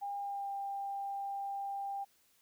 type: tone with pitch glide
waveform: sine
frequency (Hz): 805 to 794.4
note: G5 to G5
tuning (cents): +46 to +23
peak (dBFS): -36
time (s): 0.01-2.05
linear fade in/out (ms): 20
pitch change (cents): -23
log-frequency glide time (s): 0.18-0.51
effects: white hiss -70 dBFS RMS until 2.41 s